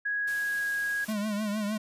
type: tone with pitch glide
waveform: sine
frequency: 1661.2 to 1649.7 Hz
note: G#6 to G#6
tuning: 0 to -12 cents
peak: -27 dBFS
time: 0.05-1.05 s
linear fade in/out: 10 ms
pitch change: -12 cents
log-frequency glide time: 0.16-0.71 s
type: noise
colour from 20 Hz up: white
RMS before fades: -44 dBFS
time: 0.27-1.13 s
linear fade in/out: 10 ms
type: tone with vibrato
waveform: square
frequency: 210 Hz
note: G#3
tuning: 19 cents sharp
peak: -29 dBFS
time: 1.08-1.78 s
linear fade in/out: 10 ms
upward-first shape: triangle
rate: 6.5 Hz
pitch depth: 84 cents each way
effects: resampled to 32000 Hz